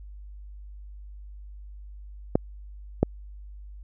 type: clicks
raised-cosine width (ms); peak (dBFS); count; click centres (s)
2; -5; 2; 2.355 / 3.03
effects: added 50 Hz sine -40 dBFS peak until 3.83 s